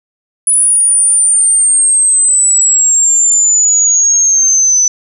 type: exponential sweep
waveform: sine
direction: down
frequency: 9956 to 6000 Hz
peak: -6 dBFS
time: 0.47-4.88 s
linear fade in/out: 2 ms
effects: none